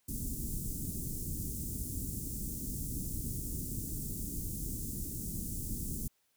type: band-stop noise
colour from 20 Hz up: pink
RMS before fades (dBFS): -38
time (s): 0.08-6.08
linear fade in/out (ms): 5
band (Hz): 290 to 7500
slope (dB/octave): 24
effects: white hiss -75 dBFS RMS until 6.36 s